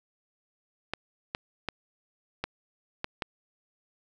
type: clicks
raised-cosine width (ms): 0.3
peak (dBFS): -14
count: 6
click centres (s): 0.936 / 1.349 / 1.687 / 2.44 / 3.044 / 3.222
effects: none